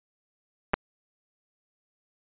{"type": "clicks", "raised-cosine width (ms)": 0.5, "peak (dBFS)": [-12, -6], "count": 2, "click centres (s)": [0.735, 0.74], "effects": ["resampled to 8000 Hz"]}